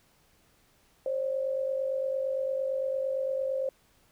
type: tone pair together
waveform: sine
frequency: 531.2 / 580 Hz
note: C5 / D5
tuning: +26 / -22 cents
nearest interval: major second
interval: 152 cents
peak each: -28 / -35 dBFS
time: 1.06-3.69 s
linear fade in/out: 2 ms
effects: pink hiss -65 dBFS RMS until 4.11 s